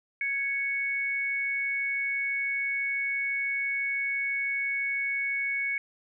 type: tone pair together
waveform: sine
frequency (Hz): 1662.6 / 2217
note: G#6 / C#7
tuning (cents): +1 / 0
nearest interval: perfect fourth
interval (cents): 499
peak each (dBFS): -36 / -27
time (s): 0.21-5.78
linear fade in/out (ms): 2
effects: none